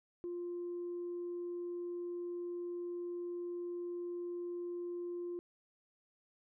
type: tone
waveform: sine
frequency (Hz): 350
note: F4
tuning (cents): +4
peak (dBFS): -37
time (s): 0.24-5.39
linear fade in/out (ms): 0
effects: tanh soft clip ceiling -35 dBFS